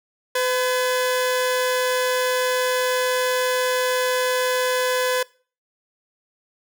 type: tone pair together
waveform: sawtooth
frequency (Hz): 506 / 1700.1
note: B4 / G#6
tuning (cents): +42 / +40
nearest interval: octave + major sixth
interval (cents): 2098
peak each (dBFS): -16 / -24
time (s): 0.35-5.23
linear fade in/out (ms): 5
effects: noise-tail reverb RT60 0.4 s tail -23 dB re dry